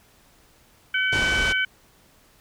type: harmonic tone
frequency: 759 Hz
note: F#5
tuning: 44 cents sharp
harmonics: 2 / 3 / 4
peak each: -22 / -26 / -28 dBFS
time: 0.94-1.65 s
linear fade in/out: 5 ms
type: low-pass noise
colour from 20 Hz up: pink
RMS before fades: -28 dBFS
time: 1.12-1.53 s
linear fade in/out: 10 ms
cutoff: 7800 Hz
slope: 24 dB/octave
effects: pink hiss -57 dBFS RMS until 2.4 s